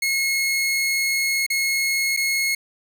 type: tone with dropouts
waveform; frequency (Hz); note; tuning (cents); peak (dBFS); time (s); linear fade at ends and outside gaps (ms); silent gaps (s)
sawtooth; 2169; C#7; -38; -16; 0.02-2.55; 5; 1.465-1.501 / 2.166-2.172
effects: none